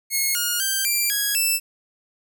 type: tone with pitch steps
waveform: 5% pulse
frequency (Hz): 2169 / 1432 / 1572 / 2364 / 1656 / 2650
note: C#7 / F6 / G6 / D7 / G#6 / E7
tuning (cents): -38 / +43 / +4 / +11 / -5 / +9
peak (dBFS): -10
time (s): 0.1-1.6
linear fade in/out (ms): 50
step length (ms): 250
effects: none